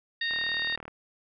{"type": "harmonic tone", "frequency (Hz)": 925, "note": "A#5", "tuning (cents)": -14, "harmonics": [2, 3, 4, 5], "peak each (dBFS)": [-29, -40, -32, -39], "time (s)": [0.21, 0.76], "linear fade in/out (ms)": 5}
{"type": "click train", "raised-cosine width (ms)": 0.5, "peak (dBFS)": -26, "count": 23, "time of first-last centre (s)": [0.31, 0.88], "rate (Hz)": 38.6}
{"effects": []}